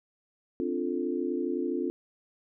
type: chord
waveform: sine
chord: D minor seventh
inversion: third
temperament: equal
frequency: 261.6 / 293.7 / 349.2 / 440 Hz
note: C4 / D4 / F4 / A4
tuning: 0 / 0 / 0 / 0 cents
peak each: -33 / -34 / -31 / -36 dBFS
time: 0.6-1.9 s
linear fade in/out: 0 ms
effects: none